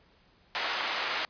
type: band-pass noise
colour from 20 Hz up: pink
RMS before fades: -32 dBFS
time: 0.55-1.25 s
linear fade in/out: 0 ms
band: 880 to 4600 Hz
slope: 12 dB/octave
effects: pink hiss -63 dBFS RMS until 1.29 s + resampled to 11025 Hz